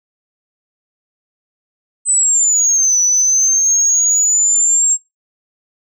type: exponential two-way sweep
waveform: sine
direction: down then up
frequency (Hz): 8160 to 5920 to 7560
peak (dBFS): -9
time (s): 2.05-4.98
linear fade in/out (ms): 50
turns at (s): 3
effects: noise-tail reverb RT60 0.2 s tail -23 dB re dry + tanh soft clip ceiling -5 dBFS